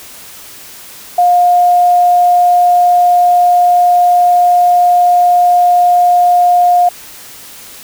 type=tone; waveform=sine; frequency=710 Hz; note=F5; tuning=28 cents sharp; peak=-5 dBFS; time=1.18-6.89 s; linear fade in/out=5 ms; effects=white hiss -33 dBFS RMS until 7.83 s